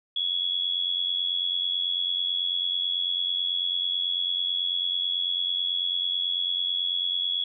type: tone with amplitude modulation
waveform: sine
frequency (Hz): 3365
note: G#7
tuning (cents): +22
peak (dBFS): -21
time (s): 0.16-7.44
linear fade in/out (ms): 5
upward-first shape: sine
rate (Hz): 89.1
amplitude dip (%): 70
effects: none